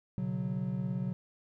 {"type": "chord", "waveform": "triangle", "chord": "B suspended second", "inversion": "none", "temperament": "equal with one note detuned", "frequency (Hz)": [123.47, 141.26, 185], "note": ["B2", "C#3", "F#3"], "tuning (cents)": [0, 33, 0], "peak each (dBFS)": [-35, -35, -32], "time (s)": [0.18, 1.13], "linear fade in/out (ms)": 0, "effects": []}